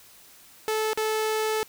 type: tone with dropouts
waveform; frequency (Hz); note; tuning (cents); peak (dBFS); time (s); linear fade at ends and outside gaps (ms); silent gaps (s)
sawtooth; 435.3; A4; -19; -20; 0.68-1.63; 0; 0.932-0.975
effects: white hiss -52 dBFS RMS until 1.68 s